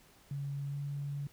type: tone with pitch glide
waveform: sine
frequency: 140.6 to 142.32 Hz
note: C#3 to C#3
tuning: +25 to +46 cents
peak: -35 dBFS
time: 0.31-1.27 s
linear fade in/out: 2 ms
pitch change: +21 cents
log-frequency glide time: 0.69-0.75 s
effects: pink hiss -62 dBFS RMS until 1.32 s